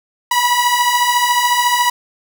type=beating tone pair; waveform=sawtooth; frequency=964 / 978 Hz; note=B5 / B5; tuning=-42 / -17 cents; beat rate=14 Hz; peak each=-14 / -10 dBFS; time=0.31-1.9 s; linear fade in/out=5 ms; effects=7-bit